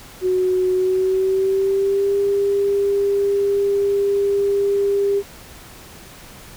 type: tone with pitch glide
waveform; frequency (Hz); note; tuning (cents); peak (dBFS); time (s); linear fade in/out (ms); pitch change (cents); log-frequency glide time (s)
sine; 369.1 to 400.2; F#4 to G4; -4 to +36; -15; 0.21-5.23; 50; +140; 0.72-2.17
effects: pink hiss -41 dBFS RMS until 6.56 s